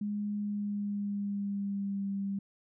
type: tone with pitch glide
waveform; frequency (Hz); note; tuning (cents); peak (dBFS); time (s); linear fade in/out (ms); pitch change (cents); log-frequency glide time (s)
sine; 206.7 to 197.59; G#3 to G3; -8 to +14; -31; 0.01-2.39; 5; -78; 0.37-2.07
effects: none